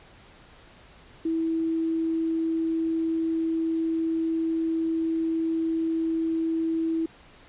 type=tone; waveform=sine; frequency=325.9 Hz; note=E4; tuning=20 cents flat; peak=-23 dBFS; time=1.25-7.06 s; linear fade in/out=5 ms; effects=pink hiss -52 dBFS RMS until 7.48 s + resampled to 8000 Hz